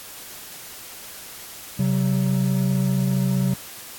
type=tone pair together; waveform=triangle; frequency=133 / 188.09 Hz; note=C3 / F#3; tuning=+29 / +29 cents; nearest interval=tritone; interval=600 cents; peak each=-19 dBFS; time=1.79-3.54 s; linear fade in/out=5 ms; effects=white hiss -39 dBFS RMS until 3.98 s + AAC 64 kbps